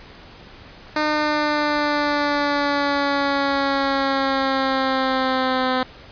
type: exponential sweep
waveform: 10% pulse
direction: down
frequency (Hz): 304.6 to 255.9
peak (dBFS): -10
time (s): 0.96-5.83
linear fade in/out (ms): 2
effects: pink hiss -43 dBFS RMS until 6.11 s + resampled to 11025 Hz

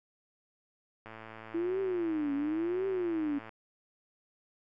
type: click train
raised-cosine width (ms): 0.5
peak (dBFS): -31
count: 271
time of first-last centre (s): 1.06-3.492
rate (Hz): 111
type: tone with vibrato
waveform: sine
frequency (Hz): 329.6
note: E4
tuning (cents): 0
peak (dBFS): -29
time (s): 1.54-3.39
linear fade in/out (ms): 10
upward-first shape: triangle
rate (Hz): 0.94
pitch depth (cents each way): 300
effects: none

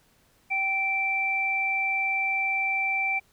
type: tone pair together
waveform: sine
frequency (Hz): 776 / 2341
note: G5 / D7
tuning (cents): -18 / -6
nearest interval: octave + perfect fifth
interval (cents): 1912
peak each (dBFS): -31 / -24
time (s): 0.5-3.2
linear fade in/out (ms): 20
effects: pink hiss -63 dBFS RMS until 3.32 s

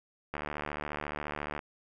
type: click train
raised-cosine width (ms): 0.5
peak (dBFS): -20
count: 94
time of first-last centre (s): 0.34-1.592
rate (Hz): 74.3
effects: none

